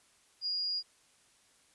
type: tone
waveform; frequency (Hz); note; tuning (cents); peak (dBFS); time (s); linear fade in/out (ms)
sine; 4857; D#8; -43; -31; 0.41-0.83; 50
effects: white hiss -66 dBFS RMS until 1.74 s + resampled to 24000 Hz